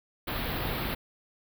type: band-stop noise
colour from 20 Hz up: pink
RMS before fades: -32 dBFS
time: 0.27-0.95 s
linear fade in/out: 10 ms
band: 4300 to 12000 Hz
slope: 48 dB/octave
effects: none